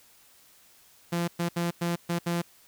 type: tone bursts at uneven times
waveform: sawtooth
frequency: 171.6 Hz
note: F3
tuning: 30 cents flat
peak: -22 dBFS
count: 6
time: 1.12-1.28 / 1.39-1.49 / 1.56-1.71 / 1.81-1.96 / 2.09-2.19 / 2.26-2.42 s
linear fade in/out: 10 ms
effects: white hiss -58 dBFS RMS until 2.67 s